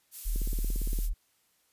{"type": "noise", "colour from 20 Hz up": "violet", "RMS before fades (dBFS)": -39, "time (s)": [0.11, 1.1], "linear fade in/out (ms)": 50}
{"type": "tone", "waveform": "sine", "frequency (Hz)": 38.41, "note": "D#1", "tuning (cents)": -22, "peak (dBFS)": -27, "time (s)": [0.25, 1.14], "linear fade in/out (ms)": 20}
{"type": "click train", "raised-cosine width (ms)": 3, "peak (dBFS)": -27, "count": 12, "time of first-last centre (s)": [0.36, 0.989], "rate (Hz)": 17.5}
{"effects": ["white hiss -70 dBFS RMS until 1.72 s", "resampled to 32000 Hz"]}